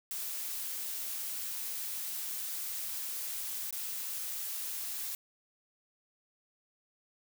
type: noise with dropouts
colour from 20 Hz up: blue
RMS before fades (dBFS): -38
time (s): 0.11-5.15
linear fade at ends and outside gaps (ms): 1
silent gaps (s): 3.708-3.726
effects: none